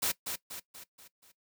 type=noise with echo; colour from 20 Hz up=white; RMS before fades=-30 dBFS; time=0.02-0.12 s; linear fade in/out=10 ms; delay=240 ms; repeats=5; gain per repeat=-6 dB; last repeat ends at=1.32 s; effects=noise-tail reverb RT60 0.1 s tail -18 dB re dry + high-pass 100 Hz 12 dB/octave